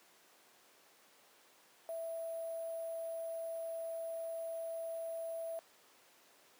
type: tone with sample-and-hold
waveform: sine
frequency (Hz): 659.3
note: E5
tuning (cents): 0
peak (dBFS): -38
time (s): 1.89-5.59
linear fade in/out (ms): 0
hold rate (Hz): 11025
effects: pink hiss -64 dBFS RMS until 6.59 s + high-pass 400 Hz 12 dB/octave